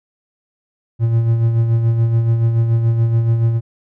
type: tone with tremolo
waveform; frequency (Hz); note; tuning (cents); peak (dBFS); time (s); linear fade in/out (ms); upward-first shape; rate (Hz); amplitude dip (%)
triangle; 115.1; A#2; -22; -8; 0.99-3.61; 50; sine; 7; 45
effects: none